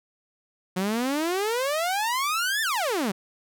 sawtooth exponential two-way sweep, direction up then down, 179 to 1811 to 179 Hz, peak -20 dBFS, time 0.76-3.12 s, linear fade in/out 10 ms, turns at 2.62 s, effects none

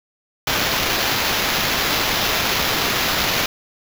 white noise with sample-and-hold, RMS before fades -20 dBFS, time 0.47-3.46 s, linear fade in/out 2 ms, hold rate 8820 Hz, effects none

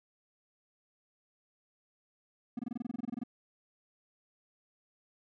triangle tone bursts, 240.1 Hz, B3, 49 cents flat, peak -31 dBFS, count 15, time 2.57-3.236 s, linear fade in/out 5 ms, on 22 ms, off 24 ms, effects none

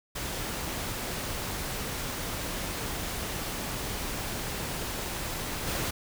pink noise with level steps, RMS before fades -34 / -31 dBFS, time 0.15-5.91 s, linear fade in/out 10 ms, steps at 5.67 s, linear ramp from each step 2 ms, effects none

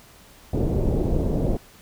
pink low-pass noise, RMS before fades -22 dBFS, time 0.53-1.57 s, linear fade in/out 5 ms, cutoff 560 Hz, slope 24 dB/octave, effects pink hiss -50 dBFS RMS until 1.81 s

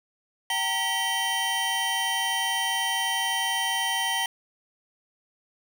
square tone cluster, 769 / 920 / 1936 / 3104 Hz, G5 / A#5 / B6 / G7, -33 / -23 / -35 / -18 cents, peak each -33 / -32 / -30 / -29 dBFS, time 0.5-4.26 s, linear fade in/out 2 ms, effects none

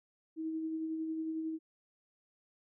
sine tone with tremolo, 319.5 Hz, D#4, 46 cents sharp, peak -33 dBFS, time 0.36-1.59 s, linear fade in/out 50 ms, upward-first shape sine, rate 11 Hz, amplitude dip 30%, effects none

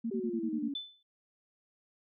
sine tone bursts, 229.5 Hz, A#3, 27 cents flat, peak -31 dBFS, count 7, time 0.04-0.687 s, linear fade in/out 10 ms, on 65 ms, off 32 ms
sine exponential sweep, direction down, 392 to 277.2 Hz, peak -34 dBFS, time 0.11-0.74 s, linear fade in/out 5 ms
sine tone with exponential decay, 3513 Hz, A7, 3 cents flat, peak -32 dBFS, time 0.75-1.03 s, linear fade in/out 5 ms, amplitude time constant 59 ms
effects none

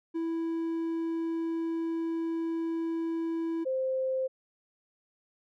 triangle / sine tone pair in turn, 329.6 / 523.2 Hz, E4 / C5, 0 / 0 cents, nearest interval minor sixth, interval 800 cents, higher second, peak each -27 dBFS, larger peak neither, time 0.14-3.65 / 3.65-4.28 s, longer first, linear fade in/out 20 ms, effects none

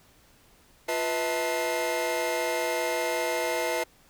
45% pulse tone cluster, 349.4 / 494.4 / 644 / 886 / 2110 Hz, F4 / B4 / E5 / A5 / C7, +1 / +2 / -41 / +12 / +14 cents, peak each -35 / -31 / -31 / -33 / -35 dBFS, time 0.88-3.84 s, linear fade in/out 10 ms, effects pink hiss -59 dBFS RMS until 4.09 s

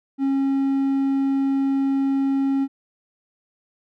triangle tone, 272.5 Hz, C#4, 29 cents flat, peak -16 dBFS, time 0.18-2.68 s, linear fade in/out 50 ms, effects none

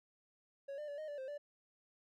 triangle tone with pitch steps, 555 / 598 / 575 / 619 / 582 / 525 / 583 Hz, C#5 / D5 / D5 / D#5 / D5 / C5 / D5, +2 / +31 / -37 / -9 / -16 / +6 / -13 cents, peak -40 dBFS, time 0.68-1.38 s, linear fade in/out 10 ms, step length 100 ms, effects none

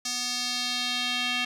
square tone with band-pass filter sweep, 246.9 Hz, B3, in tune, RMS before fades -29 dBFS, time 0.05-1.45 s, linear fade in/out 5 ms, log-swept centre 5700 to 2900 Hz, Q 2.3, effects none

